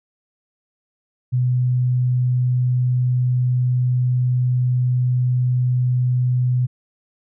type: tone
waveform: sine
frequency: 125.2 Hz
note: B2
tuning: 24 cents sharp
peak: -15 dBFS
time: 1.32-6.67 s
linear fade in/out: 20 ms
effects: none